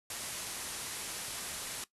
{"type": "low-pass noise", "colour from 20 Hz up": "white", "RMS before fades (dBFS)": -41, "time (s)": [0.1, 1.84], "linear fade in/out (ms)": 2, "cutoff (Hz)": 12000, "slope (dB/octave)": 96, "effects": ["noise-tail reverb RT60 0.1 s tail -17 dB re dry"]}